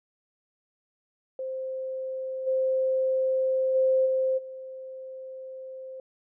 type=tone with level steps; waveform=sine; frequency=523.3 Hz; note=C5; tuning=in tune; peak=-30 / -22 / -19 / -22 / -37 dBFS; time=1.39-6 s; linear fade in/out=2 ms; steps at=2.46 / 3.74 / 4.05 / 4.37 s; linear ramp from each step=20 ms; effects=none